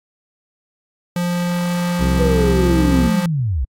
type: tone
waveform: square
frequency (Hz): 175.5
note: F3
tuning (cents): +9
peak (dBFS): -18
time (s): 1.16-3.26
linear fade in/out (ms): 2
type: harmonic tone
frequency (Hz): 65.41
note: C2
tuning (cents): 0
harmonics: 1 / 2 / 3 / 4 / 5 / 6 / 7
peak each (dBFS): -17 / -23 / -27 / -25 / -30 / -31 / -35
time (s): 1.98-3.11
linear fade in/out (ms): 50
type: linear sweep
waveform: sine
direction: down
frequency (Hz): 500 to 54.4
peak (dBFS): -16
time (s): 2.19-3.65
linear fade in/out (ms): 10
effects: AAC 48 kbps